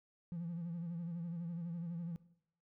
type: tone with vibrato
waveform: triangle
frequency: 170 Hz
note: F3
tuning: 46 cents flat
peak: -36 dBFS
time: 0.32-2.16 s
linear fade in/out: 0 ms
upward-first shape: sine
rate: 12 Hz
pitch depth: 65 cents each way
effects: noise-tail reverb RT60 0.7 s tail -19 dB re dry + tanh soft clip ceiling -35 dBFS